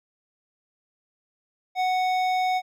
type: tone with hard clipping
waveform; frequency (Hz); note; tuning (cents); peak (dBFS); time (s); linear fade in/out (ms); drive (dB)
sine; 740; F#5; 0; -23; 1.75-2.62; 50; 12
effects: none